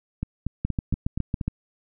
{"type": "two click trains", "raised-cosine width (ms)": 5, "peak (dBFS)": [-14, -12], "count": [6, 7], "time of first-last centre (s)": [[0.23, 1.412], [0.65, 1.48]], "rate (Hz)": [4.23, 7.23], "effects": []}